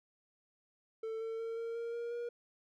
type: tone with pitch steps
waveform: triangle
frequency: 445.3 / 450.2 / 455.2 / 460.2 / 465.3 / 470.4 / 475.6 Hz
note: A4 / A4 / A#4 / A#4 / A#4 / A#4 / A#4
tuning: +21 / +40 / -41 / -22 / -3 / +16 / +35 cents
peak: -35 dBFS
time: 1.03-2.29 s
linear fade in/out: 5 ms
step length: 180 ms
effects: none